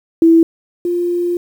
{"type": "tone pair in turn", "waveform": "sine", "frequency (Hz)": [329.6, 349.8], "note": ["E4", "F4"], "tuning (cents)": [0, 3], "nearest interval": "minor second", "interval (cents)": 103, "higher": "second", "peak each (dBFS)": [-5, -14], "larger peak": "first", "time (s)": [[0.22, 0.43], [0.85, 1.37]], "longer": "second", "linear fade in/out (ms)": 2, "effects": ["7-bit"]}